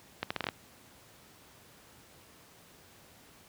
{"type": "accelerating click train", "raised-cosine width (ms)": 0.3, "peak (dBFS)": -15, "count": 7, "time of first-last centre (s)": [0.23, 0.488], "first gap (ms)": 75, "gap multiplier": 0.77, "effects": ["pink hiss -57 dBFS RMS until 3.48 s", "high-pass 80 Hz 12 dB/octave"]}